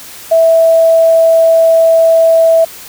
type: tone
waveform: sine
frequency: 656 Hz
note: E5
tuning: 9 cents flat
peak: -4 dBFS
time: 0.31-2.65 s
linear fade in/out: 10 ms
effects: white hiss -31 dBFS RMS until 2.88 s